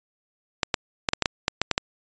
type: clicks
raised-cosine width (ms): 0.2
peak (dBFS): -3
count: 10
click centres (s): 0.632 / 0.742 / 1.088 / 1.134 / 1.223 / 1.258 / 1.481 / 1.616 / 1.713 / 1.779
effects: resampled to 16000 Hz